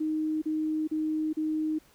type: tone bursts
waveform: sine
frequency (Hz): 311.1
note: D#4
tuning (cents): 0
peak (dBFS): -26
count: 4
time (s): 0-1.788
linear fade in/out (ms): 10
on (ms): 420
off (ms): 36
effects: pink hiss -61 dBFS RMS until 1.94 s